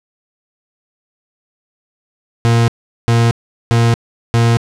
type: tone bursts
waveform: 40% pulse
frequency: 116.54 Hz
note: A#2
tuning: in tune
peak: -8 dBFS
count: 4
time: 2.45-4.57 s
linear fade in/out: 0 ms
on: 230 ms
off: 400 ms
effects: low-pass 8000 Hz 12 dB/octave